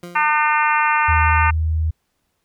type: tone with exponential decay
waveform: 20% pulse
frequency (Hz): 174.8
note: F3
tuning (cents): +2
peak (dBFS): -25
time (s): 0.03-0.54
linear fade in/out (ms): 2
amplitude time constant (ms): 110
type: harmonic tone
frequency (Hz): 302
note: D4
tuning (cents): +48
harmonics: 3 / 4 / 5 / 6 / 7 / 8 / 9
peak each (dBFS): -18 / -20 / -22 / -24 / -25 / -26 / -27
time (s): 0.15-1.51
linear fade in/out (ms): 10
type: tone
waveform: sine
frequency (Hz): 79.5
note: D#2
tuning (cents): +38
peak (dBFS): -16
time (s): 1.08-1.91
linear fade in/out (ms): 10
effects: pink hiss -70 dBFS RMS until 2.44 s